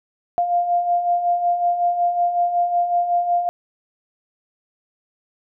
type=beating tone pair; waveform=sine; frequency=696 / 701.4 Hz; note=F5 / F5; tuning=-6 / +7 cents; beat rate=5.4 Hz; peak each=-25 / -17 dBFS; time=0.38-3.49 s; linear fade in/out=0 ms; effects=none